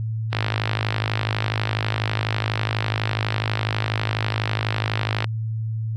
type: click train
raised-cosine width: 0.3 ms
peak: -6 dBFS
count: 257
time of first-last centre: 0.33-5.244 s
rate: 52.1 Hz
effects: added 111 Hz sine -23 dBFS peak until 5.96 s + AAC 64 kbps